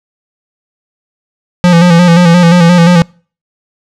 square tone with vibrato, 173 Hz, F3, 16 cents flat, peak -3 dBFS, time 1.64-3.02 s, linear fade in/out 0 ms, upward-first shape square, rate 5.7 Hz, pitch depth 46 cents each way, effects noise-tail reverb RT60 0.4 s tail -26 dB re dry + low-pass 6000 Hz 12 dB/octave

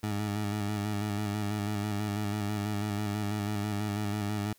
20% pulse tone with vibrato, 103.83 Hz, G#2, in tune, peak -25 dBFS, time 0.03-4.53 s, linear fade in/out 5 ms, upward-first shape square, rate 6.1 Hz, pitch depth 34 cents each way, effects white hiss -64 dBFS RMS until 4.58 s

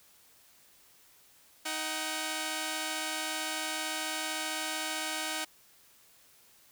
5% pulse tone pair together, 313.5 / 756 Hz, D#4 / F#5, +13 / +37 cents, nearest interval octave + minor third, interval 1524 cents, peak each -24 dBFS, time 1.65-5.45 s, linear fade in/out 10 ms, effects white hiss -61 dBFS RMS until 6.71 s

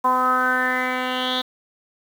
10% pulse tone with low-pass filter sweep, 254.2 Hz, C4, 50 cents flat, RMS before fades -21 dBFS, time 0.04-1.42 s, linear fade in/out 10 ms, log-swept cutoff 1000 to 3700 Hz, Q 6.8, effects 7-bit

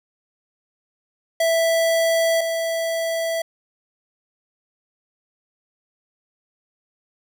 square tone pair in turn, 659.3 / 659.3 Hz, E5 / E5, 0 / 0 cents, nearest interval unison, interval 0 cents, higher neither, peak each -17 / -22 dBFS, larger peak first, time 1.4-2.41 / 2.41-3.42 s, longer neither, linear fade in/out 5 ms, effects none

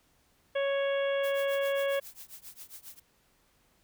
harmonic tone, 554.4 Hz, C#5, in tune, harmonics 1 / 2 / 3 / 4 / 5 / 6, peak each -27 / -41 / -38 / -42 / -44 / -43 dBFS, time 0.55-2 s, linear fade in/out 10 ms
blue noise with tremolo, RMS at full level -44 dBFS, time 1.23-3 s, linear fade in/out 10 ms, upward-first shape triangle, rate 7.4 Hz, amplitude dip 100%
effects pink hiss -68 dBFS RMS until 3.83 s

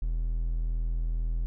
triangle tone, 41.08 Hz, E1, 5 cents flat, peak -24 dBFS, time 0.02-1.46 s, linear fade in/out 0 ms, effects none

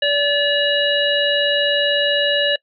harmonic tone with a mistuned harmonic, 576 Hz, D5, 34 cents flat, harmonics 1 / 3 / 5 / 7, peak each -19 / -20 / -19 / -23 dBFS, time 0.02-2.56 s, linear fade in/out 5 ms, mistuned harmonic 7, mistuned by -55 cents, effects noise-tail reverb RT60 0.1 s tail -24 dB re dry

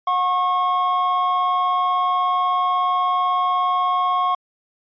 triangle tone pair together, 727 / 1089.3 Hz, F#5 / C#6, -31 / -31 cents, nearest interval perfect fifth, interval 700 cents, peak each -21 / -16 dBFS, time 0.07-4.35 s, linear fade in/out 5 ms, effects resampled to 11025 Hz

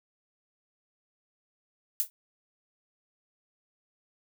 violet noise with exponential decay, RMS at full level -23 dBFS, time 2-2.1 s, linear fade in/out 0 ms, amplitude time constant 21 ms, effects none

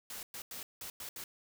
white noise bursts at uneven times, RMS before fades -44 dBFS, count 6, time 0.1-0.23 / 0.34-0.42 / 0.51-0.63 / 0.81-0.9 / 1-1.09 / 1.16-1.24 s, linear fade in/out 2 ms, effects none

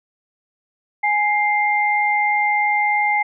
sine tone pair together, 833 / 2101 Hz, G#5 / C7, +5 / +7 cents, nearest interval octave + major third, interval 1602 cents, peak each -18 dBFS, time 1.03-3.23 s, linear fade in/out 10 ms, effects none

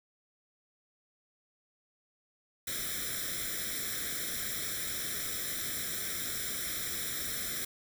white noise with comb filter, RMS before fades -36 dBFS, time 2.67-7.65 s, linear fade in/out 5 ms, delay 0.54 ms, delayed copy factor +1, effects none

